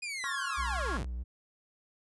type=linear sweep; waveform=sawtooth; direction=down; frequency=2489 to 36.72 Hz; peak=-32 dBFS; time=0.02-1.05 s; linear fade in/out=10 ms
type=chord; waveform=triangle; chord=Db major seventh; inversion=third; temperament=equal with one note detuned; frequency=1070.3 / 1108.7 / 1396.9 / 1661.2 Hz; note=C6 / Db6 / F6 / Ab6; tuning=+39 / 0 / 0 / 0 cents; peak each=-38 dBFS; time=0.24-0.97 s; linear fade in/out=0 ms
type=tone with vibrato; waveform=triangle; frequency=60.9 Hz; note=B1; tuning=24 cents flat; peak=-32 dBFS; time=0.57-1.24 s; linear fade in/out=20 ms; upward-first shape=square; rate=6.5 Hz; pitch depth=31 cents each way
effects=resampled to 24000 Hz